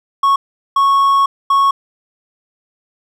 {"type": "tone bursts at uneven times", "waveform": "triangle", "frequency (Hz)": 1104, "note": "C#6", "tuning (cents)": -7, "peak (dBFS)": -7, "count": 3, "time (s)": [[0.23, 0.36], [0.76, 1.26], [1.5, 1.71]], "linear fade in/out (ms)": 5, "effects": []}